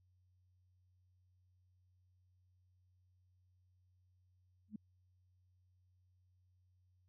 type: tone with exponential growth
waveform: sine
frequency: 212.8 Hz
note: G#3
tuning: 42 cents sharp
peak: -39 dBFS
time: 4.68-4.76 s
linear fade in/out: 5 ms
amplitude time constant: 16 ms
effects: added 91 Hz sine -70 dBFS peak until 7.08 s